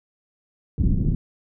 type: low-pass noise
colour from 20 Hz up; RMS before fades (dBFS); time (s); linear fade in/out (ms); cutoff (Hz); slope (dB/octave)
pink; -20; 0.78-1.15; 2; 240; 24
effects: none